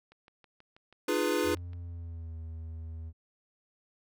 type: click train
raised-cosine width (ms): 0.3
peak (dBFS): -40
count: 11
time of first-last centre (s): 0.12-1.733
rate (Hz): 6.2
type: chord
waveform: square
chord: F half-diminished seventh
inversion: third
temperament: equal with one note detuned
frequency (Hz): 303.5 / 349.2 / 415.3 / 493.9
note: Eb4 / F4 / Ab4 / Cb5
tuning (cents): -43 / 0 / 0 / 0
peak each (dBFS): -33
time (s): 1.08-1.55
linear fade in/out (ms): 5
type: tone with pitch glide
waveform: triangle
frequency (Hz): 87.31 to 80.99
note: F2 to E2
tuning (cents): 0 to -30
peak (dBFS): -36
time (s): 1.43-3.13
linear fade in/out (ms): 50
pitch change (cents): -130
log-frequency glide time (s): 1.74-2.36
effects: none